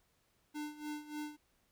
square tone with tremolo, 299.5 Hz, D4, 34 cents sharp, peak -39 dBFS, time 0.54-1.37 s, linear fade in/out 20 ms, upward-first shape sine, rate 3.4 Hz, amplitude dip 80%, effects pink hiss -75 dBFS RMS until 1.71 s

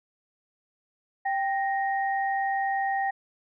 sine tone pair together, 784 / 1864.7 Hz, G5 / A#6, 0 / 0 cents, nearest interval octave + minor third, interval 1500 cents, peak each -25 / -31 dBFS, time 1.25-3.11 s, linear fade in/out 10 ms, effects none

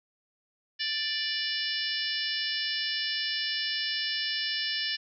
harmonic tone, 587.3 Hz, D5, in tune, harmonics 3 / 4 / 5 / 6 / 7 / 8 / 9, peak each -35 / -41 / -34 / -38 / -38 / -38 / -34 dBFS, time 0.79-4.97 s, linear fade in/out 20 ms, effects none

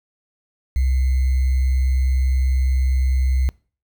sine tone with sample-and-hold, 64.9 Hz, C2, 13 cents flat, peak -15 dBFS, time 0.76-3.49 s, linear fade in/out 0 ms, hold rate 2100 Hz, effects noise-tail reverb RT60 0.4 s tail -24 dB re dry

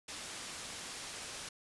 white low-pass noise, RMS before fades -45 dBFS, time 0.08-1.49 s, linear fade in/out 5 ms, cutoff 8200 Hz, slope 12 dB/octave, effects resampled to 24000 Hz

